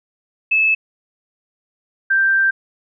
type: tone pair in turn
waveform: sine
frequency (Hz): 2608 / 1572.6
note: E7 / G6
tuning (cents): -19 / +5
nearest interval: major sixth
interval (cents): 876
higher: first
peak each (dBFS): -12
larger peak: neither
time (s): 0.51-0.75 / 2.1-2.51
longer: second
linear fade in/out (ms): 10
effects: none